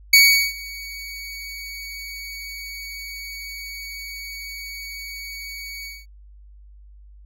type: tone with ADSR envelope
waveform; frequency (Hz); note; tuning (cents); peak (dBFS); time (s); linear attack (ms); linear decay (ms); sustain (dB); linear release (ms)
25% pulse; 2247; C#7; +23; -4; 0.13-6.06; 5; 390; -24; 200
effects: added 50 Hz sine -43 dBFS peak until 7.25 s